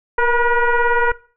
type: tone with frequency modulation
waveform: sine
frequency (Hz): 487.8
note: B4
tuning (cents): -21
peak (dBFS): -12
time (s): 0.18-1.12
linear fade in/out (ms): 5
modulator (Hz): 479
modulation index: 2.7
effects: noise-tail reverb RT60 0.4 s tail -20 dB re dry